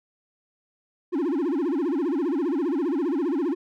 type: tone with vibrato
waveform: triangle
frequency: 311.1 Hz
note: D#4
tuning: in tune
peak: -20 dBFS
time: 1.12-3.55 s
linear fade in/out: 20 ms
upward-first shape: sine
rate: 15 Hz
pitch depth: 280 cents each way
effects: none